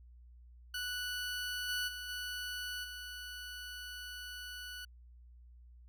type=tone with level steps; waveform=20% pulse; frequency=1480 Hz; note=F#6; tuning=in tune; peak=-32 / -29 / -37 / -34 / -39 dBFS; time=0.74-4.85 s; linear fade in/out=5 ms; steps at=1.68 / 1.87 / 2.08 / 2.83 s; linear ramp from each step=20 ms; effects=added 60 Hz sine -54 dBFS peak until 5.88 s